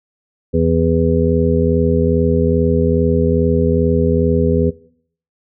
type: harmonic tone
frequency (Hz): 82.41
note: E2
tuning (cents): 0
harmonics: 1 / 2 / 3 / 5 / 6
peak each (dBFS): -18 / -18 / -18 / -18 / -18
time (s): 0.53-4.71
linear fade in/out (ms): 20
effects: noise-tail reverb RT60 0.6 s tail -20 dB re dry